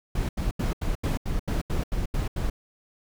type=noise bursts; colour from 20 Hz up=brown; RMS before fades=-26 dBFS; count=11; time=0.15-2.5 s; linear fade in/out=5 ms; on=140 ms; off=81 ms; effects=none